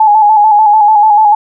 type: tone with vibrato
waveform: sine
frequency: 849 Hz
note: G#5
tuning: 38 cents sharp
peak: -3 dBFS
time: 0-1.35 s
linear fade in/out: 5 ms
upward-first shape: square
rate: 6.8 Hz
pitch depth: 43 cents each way
effects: none